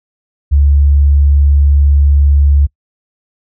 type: tone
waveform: sine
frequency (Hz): 71.2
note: C#2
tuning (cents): +47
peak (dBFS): -5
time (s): 0.51-2.67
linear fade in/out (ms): 20
effects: noise-tail reverb RT60 0.1 s tail -25 dB re dry